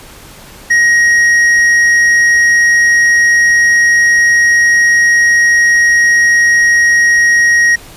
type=tone with tanh clipping; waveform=triangle; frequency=1885 Hz; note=A#6; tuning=19 cents sharp; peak=-7 dBFS; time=0.7-7.76 s; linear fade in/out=10 ms; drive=11 dB; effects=pink hiss -35 dBFS RMS until 7.96 s + resampled to 32000 Hz